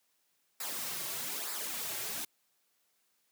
white noise with flanger, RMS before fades -38 dBFS, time 0.6-2.25 s, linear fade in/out 5 ms, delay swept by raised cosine 0.32 to 4.12 ms, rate 1.1 Hz, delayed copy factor -0.65, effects white hiss -75 dBFS RMS until 3.31 s + high-pass 150 Hz 12 dB/octave

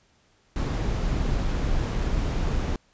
brown noise, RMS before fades -25 dBFS, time 0.56-2.76 s, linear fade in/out 2 ms, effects pink hiss -63 dBFS RMS until 2.93 s + resampled to 16000 Hz

